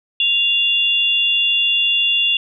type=tone pair together; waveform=sine; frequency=2794 / 3434 Hz; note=F7 / A7; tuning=0 / -43 cents; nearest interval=major third; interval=357 cents; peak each=-15 / -18 dBFS; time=0.2-2.37 s; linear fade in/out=2 ms; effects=none